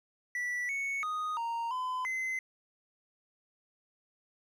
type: tone with pitch steps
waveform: triangle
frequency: 1960 / 2215 / 1243 / 928 / 1015 / 2053 Hz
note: B6 / C#7 / D#6 / A#5 / B5 / C7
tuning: -14 / -2 / -2 / -8 / +47 / -33 cents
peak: -30 dBFS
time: 0.35-2.39 s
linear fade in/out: 2 ms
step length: 340 ms
effects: none